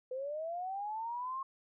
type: linear sweep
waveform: sine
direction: up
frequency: 500 to 1084 Hz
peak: -36 dBFS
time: 0.11-1.43 s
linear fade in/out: 5 ms
effects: none